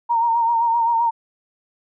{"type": "tone with vibrato", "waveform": "sine", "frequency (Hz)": 928, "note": "A#5", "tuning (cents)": -8, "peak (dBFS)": -15, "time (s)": [0.09, 1.11], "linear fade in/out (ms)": 20, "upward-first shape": "sine", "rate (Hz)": 7.7, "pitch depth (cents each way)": 40, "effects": []}